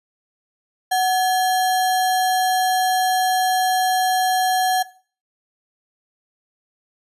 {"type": "tone with sample-and-hold", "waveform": "sine", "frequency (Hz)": 745, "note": "F#5", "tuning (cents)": 12, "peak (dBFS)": -15, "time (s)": [0.91, 4.83], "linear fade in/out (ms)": 10, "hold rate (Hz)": 2450, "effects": ["noise-tail reverb RT60 0.4 s tail -17 dB re dry", "resampled to 32000 Hz"]}